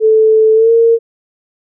sine tone with pitch glide, 438.2 to 459.7 Hz, A4 to A#4, -7 to -24 cents, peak -5 dBFS, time 0-0.99 s, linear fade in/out 50 ms, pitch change +83 cents, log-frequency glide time 0.54-0.71 s, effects none

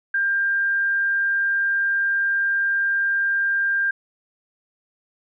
sine tone, 1595 Hz, G6, 30 cents sharp, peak -18 dBFS, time 0.14-3.91 s, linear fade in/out 5 ms, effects none

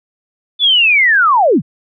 sine linear sweep, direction down, 3520 to 104.4 Hz, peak -7 dBFS, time 0.59-1.62 s, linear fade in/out 50 ms, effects none

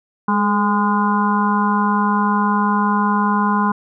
harmonic tone with a mistuned harmonic, 205.4 Hz, G#3, 19 cents flat, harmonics 1 / 2 / 4 / 5 / 6 / 7, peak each -17 / -29 / -24 / -18 / -28 / -26 dBFS, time 0.28-3.72 s, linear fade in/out 5 ms, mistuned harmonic 2, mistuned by +54 cents, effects none

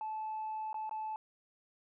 sine tone with dropouts, 869 Hz, A5, 22 cents flat, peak -35 dBFS, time 0.01-1.16 s, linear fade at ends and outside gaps 1 ms, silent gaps 0.73-0.743 / 0.894-0.911 s, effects tanh soft clip ceiling -33 dBFS

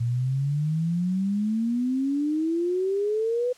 sine exponential sweep, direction up, 116 to 503 Hz, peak -22 dBFS, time 0-3.53 s, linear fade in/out 10 ms, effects white hiss -54 dBFS RMS until 3.57 s + low-pass 8000 Hz 12 dB/octave

